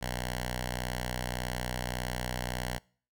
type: tone with notch filter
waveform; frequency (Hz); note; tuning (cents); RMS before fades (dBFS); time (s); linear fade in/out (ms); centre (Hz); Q
5% pulse; 61.74; B1; 0; -35; 0.01-2.79; 20; 350; 0.64
effects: noise-tail reverb RT60 0.5 s tail -26 dB re dry